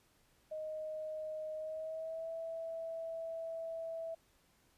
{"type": "tone with pitch glide", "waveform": "sine", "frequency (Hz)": [622.3, 656.3], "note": ["D#5", "E5"], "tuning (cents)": [0, -8], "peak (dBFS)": -39, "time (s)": [0.51, 4.15], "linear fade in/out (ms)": 10, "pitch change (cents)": 92, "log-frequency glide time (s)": [1.56, 2.3], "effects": ["pink hiss -71 dBFS RMS until 4.77 s", "resampled to 32000 Hz"]}